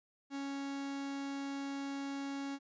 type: tone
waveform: 45% pulse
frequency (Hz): 277.2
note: C#4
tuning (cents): 0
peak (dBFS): -38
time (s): 0.3-2.59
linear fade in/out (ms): 50
effects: resampled to 16000 Hz